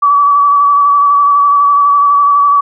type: tone with vibrato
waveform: sine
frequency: 1145 Hz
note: D6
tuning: 44 cents flat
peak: -5 dBFS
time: 0.02-2.61 s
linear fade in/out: 10 ms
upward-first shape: square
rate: 12 Hz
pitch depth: 19 cents each way
effects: none